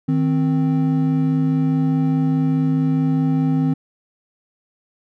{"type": "tone pair together", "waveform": "triangle", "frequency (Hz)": [156.81, 261.6], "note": ["D#3", "C4"], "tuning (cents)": [14, 0], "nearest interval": "major sixth", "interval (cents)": 886, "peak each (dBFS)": [-16, -16], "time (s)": [0.08, 3.74], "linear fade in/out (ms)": 10, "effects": []}